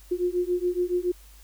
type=beating tone pair; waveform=sine; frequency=353.2 / 360.3 Hz; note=F4 / F#4; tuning=+20 / -46 cents; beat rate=7.1 Hz; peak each=-26 dBFS; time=0.11-1.12 s; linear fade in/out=10 ms; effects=added 50 Hz sine -48 dBFS peak until 1.43 s + white hiss -55 dBFS RMS until 1.43 s